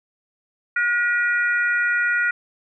harmonic tone, 480.6 Hz, B4, 47 cents flat, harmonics 3 / 4 / 5, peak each -19 / -23 / -30 dBFS, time 0.76-2.31 s, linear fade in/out 5 ms, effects none

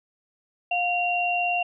sine tone pair together, 709.7 / 2758 Hz, F5 / F7, +28 / -22 cents, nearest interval 2 octaves, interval 2350 cents, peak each -24 / -25 dBFS, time 0.71-1.63 s, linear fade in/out 5 ms, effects none

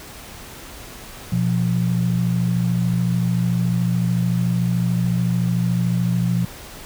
sine tone pair together, 121.95 / 175.6 Hz, B2 / F3, -21 / +10 cents, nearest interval tritone, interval 631 cents, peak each -20 / -19 dBFS, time 1.32-6.45 s, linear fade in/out 5 ms, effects pink hiss -38 dBFS RMS until 6.85 s

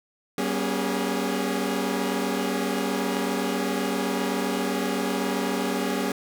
sawtooth tone cluster, 191.7 / 239.4 / 278.5 / 411.2 Hz, G3 / A#3 / C#4 / G#4, -38 / +46 / +8 / -17 cents, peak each -26 dBFS, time 0.38-6.12 s, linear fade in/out 2 ms, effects none

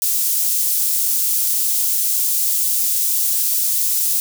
white high-pass noise, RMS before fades -18 dBFS, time 0.02-4.2 s, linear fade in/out 0 ms, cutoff 7100 Hz, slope 12 dB/octave, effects none

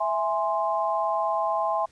sine chord, E augmented, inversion none, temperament equal, 659.3 / 830.6 / 1046.5 Hz, E5 / G#5 / B#5, 0 / 0 / 0 cents, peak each -27 dBFS, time 0-1.86 s, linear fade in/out 10 ms, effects pink hiss -60 dBFS RMS until 1.91 s + resampled to 22050 Hz

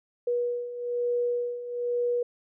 sine beating tone pair, 482.8 / 483.9 Hz, B4 / B4, -39 / -35 cents, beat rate 1.1 Hz, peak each -32 / -27 dBFS, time 0.27-2.23 s, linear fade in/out 5 ms, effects none

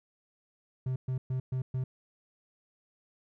triangle tone bursts, 128.9 Hz, C3, 26 cents flat, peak -27 dBFS, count 5, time 0.86-1.84 s, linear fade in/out 5 ms, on 100 ms, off 120 ms, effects none

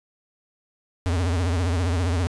square tone with vibrato, 87.31 Hz, F2, in tune, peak -21 dBFS, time 1.06-2.27 s, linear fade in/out 0 ms, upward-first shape triangle, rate 15 Hz, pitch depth 160 cents each way, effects resampled to 22050 Hz + 9-bit

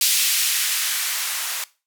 violet noise with band-pass filter sweep, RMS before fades -22 dBFS, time 0.01-1.64 s, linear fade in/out 2 ms, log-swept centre 3100 to 990 Hz, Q 0.99, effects noise-tail reverb RT60 0.3 s tail -19 dB re dry

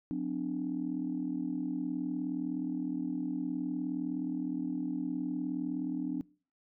sine tone cluster, 180.8 / 257.7 / 297.1 Hz, F#3 / C4 / D4, -40 / -26 / +20 cents, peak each -38 / -35 / -34 dBFS, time 0.11-6.21 s, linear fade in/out 0 ms, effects noise-tail reverb RT60 0.4 s tail -22 dB re dry + tanh soft clip ceiling -24 dBFS

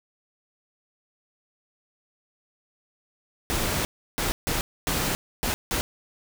pink noise bursts at uneven times, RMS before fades -26 dBFS, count 6, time 3.5-3.85 / 4.18-4.32 / 4.47-4.61 / 4.87-5.15 / 5.43-5.54 / 5.71-5.81 s, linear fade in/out 0 ms, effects none

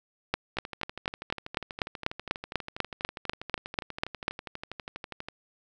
two click trains, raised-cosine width 0.3 ms, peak -9 / -21 dBFS, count 17 / 59, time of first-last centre 0.34-4.281 / 0.57-5.285 s, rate 4.06 / 12.3 Hz, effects none

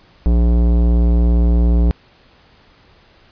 sine tone with tanh clipping, 58.6 Hz, A#1, 10 cents sharp, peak -12 dBFS, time 0.26-1.91 s, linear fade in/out 0 ms, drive 17 dB, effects pink hiss -50 dBFS RMS until 3.31 s + resampled to 11025 Hz

